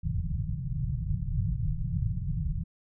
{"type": "low-pass noise", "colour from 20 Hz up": "white", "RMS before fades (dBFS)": -30, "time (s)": [0.03, 2.64], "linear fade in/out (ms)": 10, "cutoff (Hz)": 170, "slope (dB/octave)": 96, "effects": []}